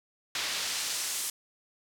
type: noise with band-pass filter sweep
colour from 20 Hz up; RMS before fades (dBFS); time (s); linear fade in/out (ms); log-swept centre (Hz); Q
pink; -33; 0.35-1.3; 2; 3500 to 9100; 0.86
effects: none